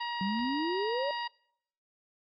harmonic tone, 950 Hz, A#5, 33 cents sharp, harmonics 1 / 2 / 3 / 4 / 5, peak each -34 / -40 / -42 / -46 / -44 dBFS, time 0-1.28 s, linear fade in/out 10 ms
sine exponential sweep, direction up, 185 to 592 Hz, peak -30 dBFS, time 0.21-1.11 s, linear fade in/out 2 ms
effects noise-tail reverb RT60 0.7 s tail -25 dB re dry + Opus 24 kbps

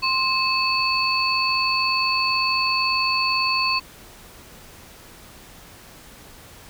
sine tone cluster, 1049 / 2599 / 4457 Hz, C6 / E7 / C#8, +4 / -25 / +9 cents, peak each -23 dBFS, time 0.02-3.8 s, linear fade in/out 20 ms, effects pink hiss -45 dBFS RMS until 6.69 s

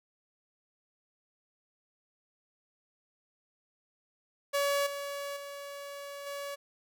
sawtooth tone with level steps, 566 Hz, C#5, 36 cents sharp, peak -23 / -32 / -37 / -33 dBFS, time 4.53-6.56 s, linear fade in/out 20 ms, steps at 4.86 / 5.36 / 6.26 s, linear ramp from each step 10 ms, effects none

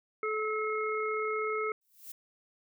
harmonic tone, 431.9 Hz, A4, 32 cents flat, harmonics 1 / 3 / 5, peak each -32 / -34 / -37 dBFS, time 0.23-1.72 s, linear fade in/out 2 ms
violet noise with exponential growth, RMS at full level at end -41 dBFS, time 1.81-2.12 s, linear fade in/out 5 ms, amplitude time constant 67 ms
effects none

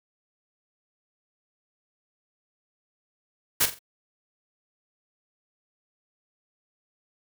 white noise with echo, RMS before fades -21 dBFS, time 3.6-3.66 s, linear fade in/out 10 ms, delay 44 ms, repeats 3, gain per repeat -10 dB, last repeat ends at 3.792 s, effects none

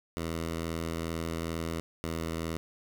10% pulse tone pair in turn, 82.41 / 81.89 Hz, E2 / E2, 0 / -11 cents, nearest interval unison, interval 11 cents, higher first, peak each -24 dBFS, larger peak neither, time 0.17-1.8 / 2.04-2.57 s, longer first, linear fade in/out 0 ms, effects none

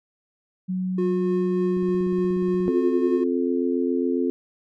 sine tone, 185 Hz, F#3, in tune, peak -23 dBFS, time 0.68-2.7 s, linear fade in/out 20 ms
triangle tone with tremolo, 360 Hz, F#4, 47 cents flat, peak -19 dBFS, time 0.98-3.24 s, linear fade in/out 5 ms, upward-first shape triangle, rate 3.4 Hz, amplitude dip 25%
click train, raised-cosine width 3 ms, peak -29 dBFS, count 16, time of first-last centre 1.77-2.663 s, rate 16.8 Hz
harmonic tone, 87.31 Hz, F2, in tune, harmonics 3 / 4 / 5, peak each -23 / -25 / -27 dBFS, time 2.68-4.3 s, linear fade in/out 0 ms
effects none

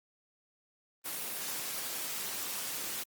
white noise with amplitude modulation, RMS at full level -35 dBFS, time 1.04-3.04 s, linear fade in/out 20 ms, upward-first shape sine, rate 255 Hz, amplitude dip 55%, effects high-pass 150 Hz 12 dB/octave + Opus 24 kbps

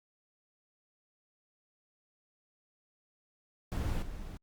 brown noise with level steps, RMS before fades -32 / -42 dBFS, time 3.72-4.37 s, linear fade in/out 0 ms, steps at 4.02 s, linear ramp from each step 5 ms, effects Opus 48 kbps

